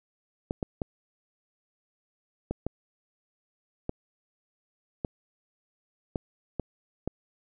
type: clicks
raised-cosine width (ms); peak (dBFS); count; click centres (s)
2; -16; 10; 0.509 / 0.628 / 0.818 / 2.51 / 2.666 / 3.894 / 5.048 / 6.158 / 6.597 / 7.076
effects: none